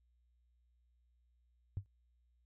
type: tone with exponential decay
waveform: sine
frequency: 98 Hz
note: G2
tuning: in tune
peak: -31 dBFS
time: 1.77-1.86 s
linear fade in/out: 0 ms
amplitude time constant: 18 ms
effects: tanh soft clip ceiling -27 dBFS + added 60 Hz sine -70 dBFS peak until 2.45 s

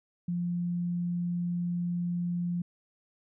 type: tone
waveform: sine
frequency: 174.61 Hz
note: F3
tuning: in tune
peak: -28 dBFS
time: 0.28-2.62 s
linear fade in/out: 5 ms
effects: none

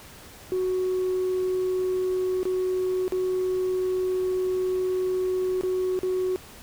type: tone with dropouts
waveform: sine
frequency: 370 Hz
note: F#4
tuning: in tune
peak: -21 dBFS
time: 0.52-6.36 s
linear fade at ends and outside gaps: 0 ms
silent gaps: 2.431-2.454 / 3.08-3.122 / 5.611-5.635 / 5.99-6.032 s
effects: tanh soft clip ceiling -20 dBFS + pink hiss -46 dBFS RMS until 6.62 s

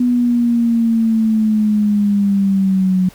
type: linear sweep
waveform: sine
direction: down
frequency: 246.9 to 183.1 Hz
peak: -11 dBFS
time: 0-3.09 s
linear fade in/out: 5 ms
effects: pink hiss -44 dBFS RMS until 3.14 s

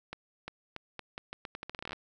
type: accelerating click train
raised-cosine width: 0.3 ms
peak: -23 dBFS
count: 19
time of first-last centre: 0.13-1.931 s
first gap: 350 ms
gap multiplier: 0.81
effects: none

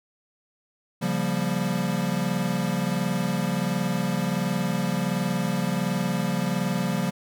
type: chord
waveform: square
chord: G half-diminished seventh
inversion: second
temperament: equal with one note detuned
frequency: 138.59 / 174.61 / 196 / 237.4 Hz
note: Db3 / F3 / G3 / Bb3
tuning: 0 / 0 / 0 / +32 cents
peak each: -32 / -28 / -29 / -32 dBFS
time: 1.01-7.11 s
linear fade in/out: 20 ms
effects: none

